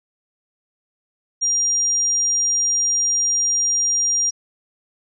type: tone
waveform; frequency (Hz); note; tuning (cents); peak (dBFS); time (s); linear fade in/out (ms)
sine; 5700; F8; +34; -16; 1.41-4.31; 20
effects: none